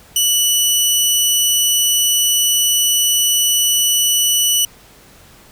15% pulse tone, 2960 Hz, F#7, in tune, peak -5 dBFS, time 0.16-4.65 s, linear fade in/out 2 ms, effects pink hiss -45 dBFS RMS until 5.51 s

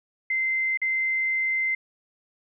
sine tone with dropouts, 2076 Hz, C7, 14 cents flat, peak -22 dBFS, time 0.3-1.75 s, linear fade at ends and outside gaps 5 ms, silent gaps 0.774-0.816 s, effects none

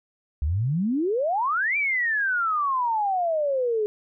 sine exponential two-way sweep, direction up then down, 67.3 to 2377 to 412.5 Hz, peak -21 dBFS, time 0.42-3.86 s, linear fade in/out 0 ms, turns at 1.77 s, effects none

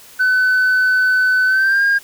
sine tone with pitch glide, 1509 to 1617.3 Hz, F#6 to G#6, +34 to -46 cents, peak -9 dBFS, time 0.19-1.99 s, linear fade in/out 20 ms, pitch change +120 cents, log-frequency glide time 1.46-1.84 s, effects tanh soft clip ceiling -10 dBFS + white hiss -42 dBFS RMS until 2.03 s

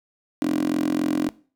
10% pulse tone with high-pass filter, 43.72 Hz, F1, 3 cents sharp, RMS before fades -23 dBFS, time 0.42-1.29 s, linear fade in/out 0 ms, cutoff 290 Hz, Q 8.2, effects noise-tail reverb RT60 0.4 s tail -20 dB re dry

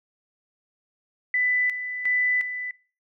sine tone with tremolo, 1993 Hz, B6, 15 cents sharp, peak -20 dBFS, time 1.34-2.71 s, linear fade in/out 2 ms, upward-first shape square, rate 1.4 Hz, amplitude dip 65%, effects noise-tail reverb RT60 0.4 s tail -21 dB re dry

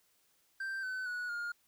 triangle tone with pitch steps, 1568 / 1516.3 / 1466.4 / 1418.1 Hz, G6 / F#6 / F#6 / F6, 0 / +42 / -16 / +26 cents, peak -34 dBFS, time 0.6-1.52 s, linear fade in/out 5 ms, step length 230 ms, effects white hiss -72 dBFS RMS until 1.67 s

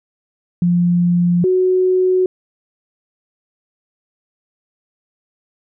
sine tone pair in turn, 174.9 / 369.7 Hz, F3 / F#4, +3 / -1 cents, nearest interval octave + minor second, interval 1296 cents, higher second, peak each -11 dBFS, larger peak neither, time 0.62-1.44 / 1.44-2.26 s, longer neither, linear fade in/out 2 ms, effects none

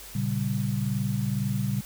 sine chord, G diminished, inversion first, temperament equal, 116.54 / 138.59 / 196 Hz, Bb2 / Db3 / G3, 0 / 0 / 0 cents, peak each -29 dBFS, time 0.15-1.81 s, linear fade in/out 5 ms, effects added 50 Hz sine -49 dBFS peak until 1.85 s + white hiss -44 dBFS RMS until 1.85 s

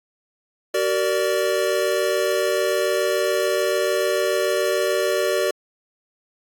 square chord, Gb augmented, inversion none, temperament equal with one note detuned, 379.3 / 466.2 / 587.3 Hz, Gb4 / Bb4 / D5, +43 / 0 / 0 cents, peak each -24 / -25 / -23 dBFS, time 0.74-5.51 s, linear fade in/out 5 ms, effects AAC 64 kbps

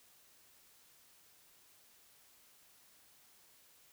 silence, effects white hiss -65 dBFS RMS until 3.92 s

